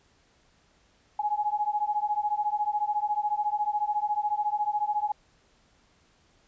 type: beating tone pair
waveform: sine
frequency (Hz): 830.6 / 844.6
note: G#5 / G#5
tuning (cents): 0 / +29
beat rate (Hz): 14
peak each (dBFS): -28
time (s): 1.19-5.12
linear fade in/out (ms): 5
effects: pink hiss -64 dBFS RMS until 6.47 s + resampled to 16000 Hz